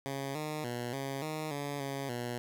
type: tone with pitch steps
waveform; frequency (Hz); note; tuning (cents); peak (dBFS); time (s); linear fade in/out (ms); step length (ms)
10% pulse; 137.4 / 152.9 / 121 / 136.7 / 155.4 / 143 / 137.9 / 121; C#3 / D#3 / B2 / C#3 / D#3 / D3 / C#3 / B2; -15 / -30 / -35 / -24 / -2 / -46 / -9 / -35; -27; 0.06-2.38; 0; 290
effects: none